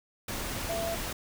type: tone in noise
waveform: sine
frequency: 670 Hz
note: E5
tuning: 28 cents sharp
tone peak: -31 dBFS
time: 0.69-0.95 s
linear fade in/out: 5 ms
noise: pink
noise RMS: -35 dBFS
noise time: 0.28-1.13 s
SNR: +1 dB
effects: none